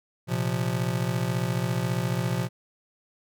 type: chord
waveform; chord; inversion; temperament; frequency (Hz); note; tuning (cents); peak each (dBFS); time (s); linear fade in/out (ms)
square; Bb suspended second; none; just; 116.54 / 131.11 / 174.81; Bb2 / C3 / F3; 0 / +4 / +2; -30; 0.27-2.49; 50
effects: none